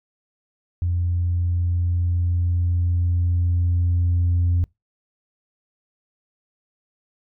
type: tone with level ramp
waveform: sine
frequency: 87.31 Hz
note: F2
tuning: in tune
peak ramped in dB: -18 to -14 dBFS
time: 0.82-4.64 s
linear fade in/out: 0 ms
effects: noise-tail reverb RT60 0.2 s tail -26 dB re dry + tanh soft clip ceiling -14 dBFS